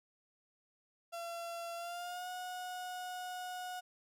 35% pulse tone with pitch glide, 680 to 728.8 Hz, F5 to F#5, -46 to -26 cents, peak -39 dBFS, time 1.12-3.81 s, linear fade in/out 20 ms, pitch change +120 cents, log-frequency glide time 1.75-2.29 s, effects none

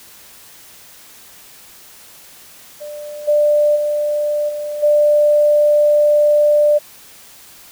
sine tone with level steps, 593 Hz, D5, 17 cents sharp, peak -27 / -10 / -15 / -21 / -9 dBFS, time 2.8-6.79 s, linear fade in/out 20 ms, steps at 3.27 / 3.75 / 4.48 / 4.82 s, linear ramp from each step 20 ms, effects white hiss -42 dBFS RMS until 7.71 s

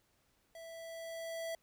square tone with level ramp, 659.3 Hz, E5, in tune, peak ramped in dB -49 to -38 dBFS, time 0.55-1.55 s, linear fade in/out 2 ms, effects pink hiss -74 dBFS RMS until 1.62 s

